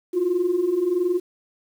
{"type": "tone pair together", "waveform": "sine", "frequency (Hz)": [338.6, 360], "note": ["E4", "F#4"], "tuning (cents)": [46, -47], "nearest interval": "minor second", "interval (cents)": 107, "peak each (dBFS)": [-24, -19], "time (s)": [0.13, 1.2], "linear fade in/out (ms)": 20, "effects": ["tanh soft clip ceiling -13 dBFS", "8-bit"]}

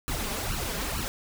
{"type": "noise with flanger", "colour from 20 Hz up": "pink", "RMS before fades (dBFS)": -31, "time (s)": [0.08, 1.08], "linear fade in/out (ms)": 0, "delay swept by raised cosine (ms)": [0.7, 5], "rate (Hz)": 2.2, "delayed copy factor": 0.85, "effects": []}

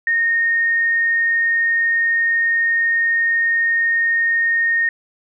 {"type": "tone", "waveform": "sine", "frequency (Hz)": 1846, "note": "A#6", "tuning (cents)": -17, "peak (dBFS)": -14, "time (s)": [0.07, 4.89], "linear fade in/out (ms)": 2, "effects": []}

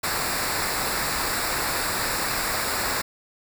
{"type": "noise with comb filter", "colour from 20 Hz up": "pink", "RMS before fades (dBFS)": -26, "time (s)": [0.03, 3.02], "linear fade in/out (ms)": 10, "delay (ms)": 0.32, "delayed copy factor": -0.7, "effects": []}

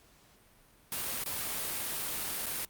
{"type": "noise with dropouts", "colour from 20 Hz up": "white", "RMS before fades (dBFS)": -35, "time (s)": [0.92, 2.65], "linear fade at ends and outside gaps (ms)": 1, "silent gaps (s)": [[1.238, 1.26], [2.46, 2.465]], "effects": ["pink hiss -62 dBFS RMS until 2.69 s", "Opus 48 kbps"]}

